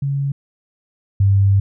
sine tone pair in turn, 139.4 / 98.57 Hz, C#3 / G2, +10 / +10 cents, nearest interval tritone, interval 600 cents, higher first, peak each -17 / -10 dBFS, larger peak second, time 0.02-0.32 / 1.2-1.6 s, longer second, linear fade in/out 5 ms, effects none

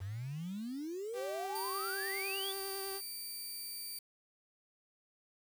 sine exponential sweep, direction up, 90.3 to 3585 Hz, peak -38 dBFS, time 0-2.53 s, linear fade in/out 20 ms
sawtooth tone with vibrato, 389.1 Hz, G4, 13 cents flat, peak -37 dBFS, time 1.13-3.01 s, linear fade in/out 50 ms, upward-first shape sine, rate 9.9 Hz, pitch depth 18 cents each way
15% pulse tone, 4637 Hz, D8, 23 cents flat, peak -35 dBFS, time 1.55-3.99 s, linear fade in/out 5 ms
effects 9-bit

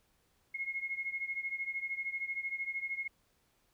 sine beating tone pair, 2158 / 2171 Hz, C#7 / C#7, -47 / -37 cents, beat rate 13 Hz, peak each -37 / -40 dBFS, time 0.54-3.08 s, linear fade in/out 10 ms, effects pink hiss -73 dBFS RMS until 3.73 s

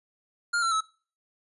square tone with pitch steps, 1409 / 1352.4 / 1298 Hz, F6 / E6 / E6, +15 / +44 / -27 cents, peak -24 dBFS, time 0.53-0.809 s, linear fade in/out 10 ms, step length 93 ms, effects noise-tail reverb RT60 0.4 s tail -21 dB re dry + resampled to 24000 Hz

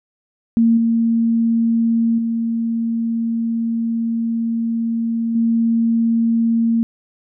sine tone with level steps, 229.4 Hz, A#3, 28 cents flat, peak -10 / -13 / -17 / -13 dBFS, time 0.57-6.83 s, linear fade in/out 0 ms, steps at 0.77 / 2.18 / 5.35 s, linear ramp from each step 5 ms, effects none

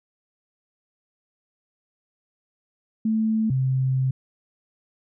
sine tone pair in turn, 220 / 131.17 Hz, A3 / C3, 0 / +5 cents, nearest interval major sixth, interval 895 cents, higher first, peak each -19 / -19 dBFS, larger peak neither, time 3.05-3.5 / 3.5-4.11 s, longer second, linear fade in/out 5 ms, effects none

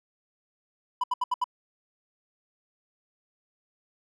triangle tone bursts, 993 Hz, B5, 9 cents sharp, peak -21 dBFS, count 5, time 1.01-1.442 s, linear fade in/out 5 ms, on 28 ms, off 73 ms, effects none

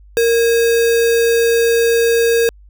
sine tone with sample-and-hold, 463.9 Hz, A#4, 8 cents flat, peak -10 dBFS, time 0.17-2.49 s, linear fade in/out 0 ms, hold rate 2100 Hz, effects added 50 Hz sine -40 dBFS peak until 2.69 s

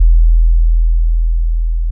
sine tone with level ramp, 41.2 Hz, E1, in tune, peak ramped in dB -3 to -12 dBFS, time 0-1.91 s, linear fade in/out 10 ms, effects none

